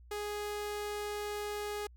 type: tone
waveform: sawtooth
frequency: 415.3 Hz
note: G#4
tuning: in tune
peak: -32 dBFS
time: 0.11-1.87 s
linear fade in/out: 5 ms
effects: added 60 Hz sine -53 dBFS peak until 1.96 s